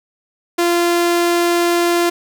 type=tone; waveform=sawtooth; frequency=345.3 Hz; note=F4; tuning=20 cents flat; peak=-9 dBFS; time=0.58-2.1 s; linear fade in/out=10 ms; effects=none